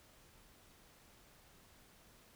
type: silence
effects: pink hiss -64 dBFS RMS until 2.35 s